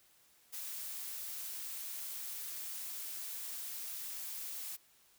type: noise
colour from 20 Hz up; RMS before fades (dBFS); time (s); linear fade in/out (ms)
blue; -43; 0.52-4.77; 20
effects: white hiss -67 dBFS RMS until 5.18 s